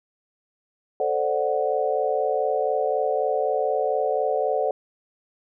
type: chord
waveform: sine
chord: D dominant seventh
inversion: second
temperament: equal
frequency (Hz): 440 / 523.3 / 587.3 / 740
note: A4 / C5 / D5 / F#5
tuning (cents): 0 / 0 / 0 / 0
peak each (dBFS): -26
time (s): 1-4.71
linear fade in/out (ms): 2
effects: none